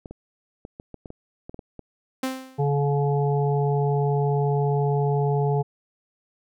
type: clicks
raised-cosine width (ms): 2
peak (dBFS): -24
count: 11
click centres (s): 0.058 / 0.11 / 0.651 / 0.799 / 0.943 / 1.058 / 1.104 / 1.495 / 1.544 / 1.592 / 1.793
type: tone with exponential decay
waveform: sawtooth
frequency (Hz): 261.6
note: C4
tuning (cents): 0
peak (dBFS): -18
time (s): 2.23-2.69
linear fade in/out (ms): 5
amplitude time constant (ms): 100
type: harmonic tone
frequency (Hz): 142.4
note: C#3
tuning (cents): +47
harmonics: 1 / 3 / 5 / 6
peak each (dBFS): -21 / -25 / -31 / -31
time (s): 2.58-5.63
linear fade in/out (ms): 20
effects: none